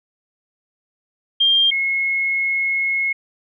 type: tone pair in turn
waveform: sine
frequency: 3196 / 2171 Hz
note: G7 / C#7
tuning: +33 / -37 cents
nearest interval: perfect fifth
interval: 670 cents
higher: first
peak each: -12 / -17 dBFS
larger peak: first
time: 1.4-1.71 / 1.71-3.13 s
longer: second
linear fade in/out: 10 ms
effects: none